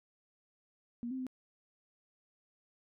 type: tone with pitch steps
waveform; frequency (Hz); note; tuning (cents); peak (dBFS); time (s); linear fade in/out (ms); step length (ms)
sine; 237.9 / 261.2 / 256.6; A#3 / C4 / C4; +35 / -3 / -34; -36; 1.03-1.267; 0; 79
effects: none